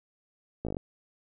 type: slowing click train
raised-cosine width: 2 ms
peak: -20 dBFS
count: 7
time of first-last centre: 0.65-0.769 s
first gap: 17 ms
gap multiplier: 1.06
effects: none